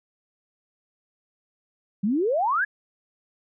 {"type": "exponential sweep", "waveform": "sine", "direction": "up", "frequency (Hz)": [186.9, 1742], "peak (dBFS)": -20, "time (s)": [2.03, 2.65], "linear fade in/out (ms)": 10, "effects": []}